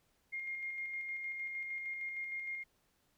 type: tone with tremolo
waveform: sine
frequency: 2128 Hz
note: C7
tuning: 29 cents sharp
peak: -37 dBFS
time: 0.32-2.64 s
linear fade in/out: 20 ms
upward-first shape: square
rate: 6.5 Hz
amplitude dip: 30%
effects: pink hiss -75 dBFS RMS until 3.17 s